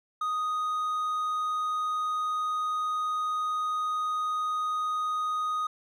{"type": "tone", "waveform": "triangle", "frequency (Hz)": 1244.5, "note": "D#6", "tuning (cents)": 0, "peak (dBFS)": -25, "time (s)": [0.21, 5.67], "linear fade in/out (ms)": 5, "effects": []}